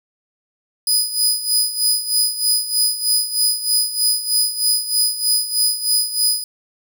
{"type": "tone with tremolo", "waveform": "20% pulse", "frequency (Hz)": 4978, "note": "D#8", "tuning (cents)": 0, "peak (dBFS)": -7, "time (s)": [0.87, 6.44], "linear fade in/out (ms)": 2, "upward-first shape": "sine", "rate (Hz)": 3.2, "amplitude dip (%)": 75, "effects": []}